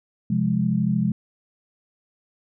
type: chord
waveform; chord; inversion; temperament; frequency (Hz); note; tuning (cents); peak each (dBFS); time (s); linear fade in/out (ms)
sine; F minor; second; equal; 130.81 / 174.61 / 207.7; C3 / F3 / Ab3; 0 / 0 / 0; -25 / -23 / -22; 0.3-1.12; 5
effects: none